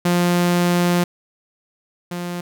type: tone pair in turn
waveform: sawtooth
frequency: 175.6 / 175.6 Hz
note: F3 / F3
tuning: +10 / +10 cents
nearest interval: unison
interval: 0 cents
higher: neither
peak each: -11 / -21 dBFS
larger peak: first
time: 0.05-1.04 / 2.11-2.41 s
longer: first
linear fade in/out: 5 ms
effects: none